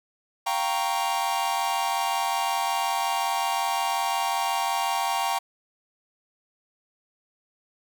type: chord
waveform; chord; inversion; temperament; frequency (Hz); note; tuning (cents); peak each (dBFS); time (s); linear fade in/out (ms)
45% pulse; G half-diminished seventh; third; equal; 698.5 / 784 / 932.3 / 1108.7; F5 / G5 / Bb5 / Db6; 0 / 0 / 0 / 0; -32 / -28 / -28 / -32; 0.46-5.39; 10
effects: none